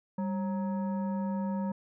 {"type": "tone with frequency modulation", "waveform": "sine", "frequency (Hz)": 196.6, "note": "G3", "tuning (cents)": 5, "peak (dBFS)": -29, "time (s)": [0.18, 1.72], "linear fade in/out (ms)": 5, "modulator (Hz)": 738, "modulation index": 0.58, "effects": []}